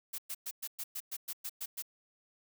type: noise bursts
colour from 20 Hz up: blue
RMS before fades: -39 dBFS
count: 11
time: 0.13-1.824 s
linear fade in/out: 10 ms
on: 54 ms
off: 110 ms
effects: none